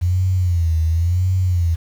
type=tone with vibrato; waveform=sine; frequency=86.5 Hz; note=F2; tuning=16 cents flat; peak=-14 dBFS; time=0.01-1.76 s; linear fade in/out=20 ms; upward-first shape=sine; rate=0.94 Hz; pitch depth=130 cents each way; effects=7-bit